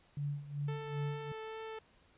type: tone with tremolo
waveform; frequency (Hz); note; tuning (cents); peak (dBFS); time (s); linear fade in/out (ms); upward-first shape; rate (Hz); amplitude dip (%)
sine; 144; D3; -34; -33; 0.17-1.32; 2; sine; 2.6; 80
type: tone with vibrato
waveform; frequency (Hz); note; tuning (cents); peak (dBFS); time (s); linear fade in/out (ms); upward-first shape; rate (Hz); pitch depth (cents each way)
sawtooth; 441.2; A4; +5; -38; 0.68-1.79; 5; triangle; 2.4; 9
effects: pink hiss -67 dBFS RMS until 2.17 s + resampled to 8000 Hz